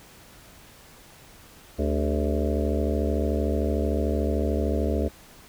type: harmonic tone with a mistuned harmonic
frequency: 73.42 Hz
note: D2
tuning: in tune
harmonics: 1 / 3 / 4 / 5 / 6 / 7 / 8 / 9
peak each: -25 / -30 / -31 / -32 / -33 / -33 / -34 / -35 dBFS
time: 1.78-5.09 s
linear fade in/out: 20 ms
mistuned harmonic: 5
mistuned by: +110 cents
effects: pink hiss -50 dBFS RMS until 5.48 s